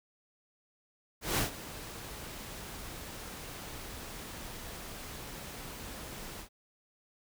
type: noise with ADSR envelope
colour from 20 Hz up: pink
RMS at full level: -28 dBFS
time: 1.21-6.49 s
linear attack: 170 ms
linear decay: 120 ms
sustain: -16 dB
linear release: 90 ms
effects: none